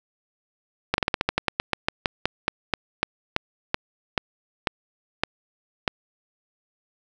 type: slowing click train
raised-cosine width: 0.3 ms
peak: -4 dBFS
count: 23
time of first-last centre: 0.94-5.878 s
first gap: 41 ms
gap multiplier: 1.14
effects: none